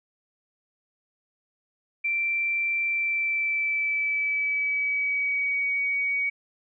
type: tone with pitch glide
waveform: sine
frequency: 2349 to 2253 Hz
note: D7 to C#7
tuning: 0 to +28 cents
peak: -23 dBFS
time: 2.04-6.3 s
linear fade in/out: 10 ms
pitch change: -72 cents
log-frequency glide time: 2.85-5.68 s
effects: none